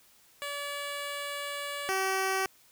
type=tone pair in turn; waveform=10% pulse; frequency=573 / 382.4 Hz; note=D5 / G4; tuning=-43 / -43 cents; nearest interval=perfect fifth; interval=700 cents; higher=first; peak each=-26 / -19 dBFS; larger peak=second; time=0.42-1.89 / 1.89-2.46 s; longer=first; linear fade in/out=0 ms; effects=white hiss -61 dBFS RMS until 2.71 s